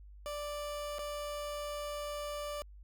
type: tone with dropouts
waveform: 30% pulse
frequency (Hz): 587.3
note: D5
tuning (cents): 0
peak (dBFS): -35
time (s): 0.26-2.62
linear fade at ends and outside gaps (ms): 0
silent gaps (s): 0.984-0.991
effects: added 50 Hz sine -50 dBFS peak until 2.83 s